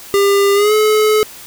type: tone with pitch glide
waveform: square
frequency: 400 to 428.7 Hz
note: G4 to A4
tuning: +35 to -45 cents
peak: -10 dBFS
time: 0.14-1.23 s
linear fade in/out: 0 ms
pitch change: +120 cents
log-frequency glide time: 0.54-0.73 s
effects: white hiss -35 dBFS RMS until 1.46 s